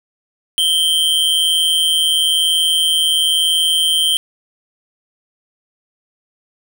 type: tone with amplitude modulation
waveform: square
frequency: 3130 Hz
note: G7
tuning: 3 cents flat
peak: -10 dBFS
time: 0.58-4.17 s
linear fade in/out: 0 ms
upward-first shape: sine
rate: 161 Hz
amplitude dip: 65%
effects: none